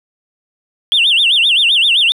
sine tone with vibrato, 3136 Hz, G7, in tune, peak -7 dBFS, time 0.92-2.12 s, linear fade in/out 0 ms, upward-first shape sine, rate 7.7 Hz, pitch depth 270 cents each way, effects tanh soft clip ceiling -5 dBFS + 8-bit

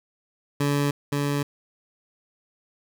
20% pulse tone with echo, 143.3 Hz, D3, 42 cents flat, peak -16 dBFS, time 0.6-0.91 s, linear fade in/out 5 ms, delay 520 ms, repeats 1, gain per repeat -2 dB, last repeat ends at 1.43 s, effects none

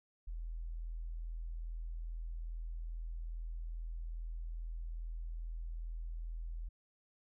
sine tone, 41.2 Hz, E1, in tune, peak -39 dBFS, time 0.27-6.69 s, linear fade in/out 10 ms, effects none

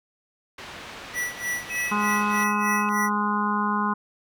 white low-pass noise, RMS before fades -40 dBFS, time 0.58-2.44 s, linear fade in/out 5 ms, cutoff 2700 Hz, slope 12 dB/octave
square tone with tremolo, 1954 Hz, B6, 19 cents flat, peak -25 dBFS, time 1.13-3.1 s, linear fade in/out 50 ms, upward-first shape sine, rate 3.3 Hz, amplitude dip 90%
sine tone, 2564 Hz, E7, 49 cents flat, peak -31 dBFS, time 1.7-2.89 s, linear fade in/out 0 ms
harmonic tone, 207.7 Hz, G#3, in tune, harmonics 1 / 2 / 4 / 5 / 6 / 7, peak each -26 / -36 / -32 / -25 / -30 / -32 dBFS, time 1.91-3.94 s, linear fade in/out 10 ms
effects none

